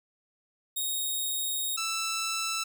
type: tone pair in turn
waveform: 10% pulse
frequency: 3746 / 1324.4 Hz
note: A#7 / E6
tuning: +8 / +8 cents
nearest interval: octave + tritone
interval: 1800 cents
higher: first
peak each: -21 dBFS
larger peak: neither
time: 0.76-1.77 / 1.77-2.64 s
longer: first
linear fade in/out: 10 ms
effects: none